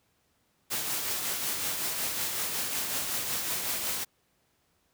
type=noise with tremolo; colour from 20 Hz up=white; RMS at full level=-30 dBFS; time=0.7-4.05 s; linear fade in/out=20 ms; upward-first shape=triangle; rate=5.4 Hz; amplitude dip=40%; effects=pink hiss -71 dBFS RMS until 4.93 s + high-pass 60 Hz 12 dB/octave